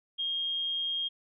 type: tone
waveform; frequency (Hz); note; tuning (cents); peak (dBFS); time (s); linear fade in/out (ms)
sine; 3235; G#7; -46; -29; 0.18-1.09; 20
effects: none